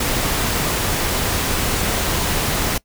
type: noise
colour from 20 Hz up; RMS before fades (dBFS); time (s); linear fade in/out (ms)
pink; -20; 0-2.78; 5
effects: noise-tail reverb RT60 0.1 s tail -22 dB re dry